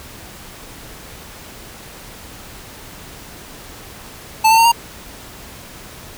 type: tone with pitch steps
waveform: square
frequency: 880 / 897.5 / 915.3 / 933.4 Hz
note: A5 / A5 / A#5 / A#5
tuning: 0 / +34 / -32 / +2 cents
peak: -9 dBFS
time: 4.44-4.72 s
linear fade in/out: 10 ms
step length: 70 ms
effects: pink hiss -37 dBFS RMS until 6.17 s